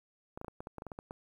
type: clicks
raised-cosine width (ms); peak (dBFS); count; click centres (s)
1; -28; 12; 0.375 / 0.414 / 0.446 / 0.482 / 0.605 / 0.671 / 0.783 / 0.821 / 0.867 / 0.918 / 0.989 / 1.109
effects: 10-bit